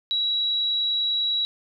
sine tone, 3890 Hz, B7, 27 cents flat, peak -21 dBFS, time 0.11-1.45 s, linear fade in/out 0 ms, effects none

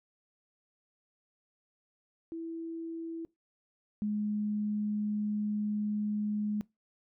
sine tone pair in turn, 329.6 / 209.6 Hz, E4 / G#3, 0 / +16 cents, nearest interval minor sixth, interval 784 cents, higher first, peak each -36 / -29 dBFS, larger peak second, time 2.32-3.25 / 4.02-6.61 s, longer second, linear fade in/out 0 ms, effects noise-tail reverb RT60 0.2 s tail -22 dB re dry

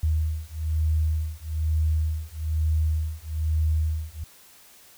sine beating tone pair, 77.78 / 78.88 Hz, D#2 / D#2, 0 / +24 cents, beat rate 1.1 Hz, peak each -25 dBFS, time 0.03-4.24 s, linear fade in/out 5 ms, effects white hiss -52 dBFS RMS until 4.97 s

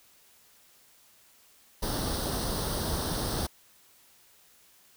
pink noise with comb filter, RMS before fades -31 dBFS, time 1.82-3.47 s, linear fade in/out 10 ms, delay 0.21 ms, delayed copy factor +0.75, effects white hiss -60 dBFS RMS until 4.96 s

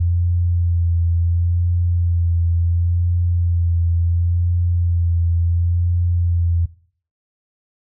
sine tone with vibrato, 86 Hz, F2, 26 cents flat, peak -14 dBFS, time 0-6.66 s, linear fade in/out 10 ms, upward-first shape sine, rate 0.71 Hz, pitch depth 25 cents each way, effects noise-tail reverb RT60 0.5 s tail -19 dB re dry

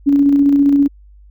sine tone with tremolo, 282.3 Hz, C#4, 32 cents sharp, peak -7 dBFS, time 0.06-0.88 s, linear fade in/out 20 ms, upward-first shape square, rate 15 Hz, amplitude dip 25%, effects added 50 Hz sine -40 dBFS peak until 1.3 s

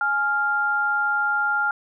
sine tone pair together, 835.2 / 1397 Hz, G#5 / F6, +10 / 0 cents, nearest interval major sixth, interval 890 cents, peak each -26 / -20 dBFS, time 0.01-1.71 s, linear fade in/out 2 ms, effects none

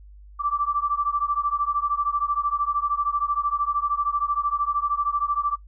sine beating tone pair, 1162 / 1175 Hz, D6 / D6, -19 / +1 cents, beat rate 13 Hz, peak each -24 / -25 dBFS, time 0.39-5.56 s, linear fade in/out 20 ms, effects noise-tail reverb RT60 0.1 s tail -18 dB re dry + added 50 Hz sine -43 dBFS peak until 5.67 s

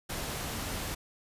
pink noise, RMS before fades -36 dBFS, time 0.09-0.95 s, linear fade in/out 10 ms, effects resampled to 32000 Hz

